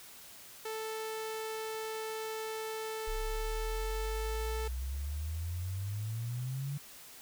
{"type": "tone", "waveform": "sawtooth", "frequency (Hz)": 440, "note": "A4", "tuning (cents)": 0, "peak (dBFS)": -33, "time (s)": [0.65, 4.68], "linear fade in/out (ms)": 5}
{"type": "exponential sweep", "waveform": "sine", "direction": "up", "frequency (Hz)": [31.81, 145], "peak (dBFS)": -34, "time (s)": [3.07, 6.78], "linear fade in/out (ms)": 10}
{"effects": ["white hiss -52 dBFS RMS until 7.21 s"]}